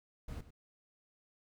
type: noise with echo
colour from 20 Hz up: brown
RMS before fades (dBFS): -43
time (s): 0.28-0.41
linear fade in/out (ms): 5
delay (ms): 97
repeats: 1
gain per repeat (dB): -14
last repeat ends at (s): 0.507
effects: none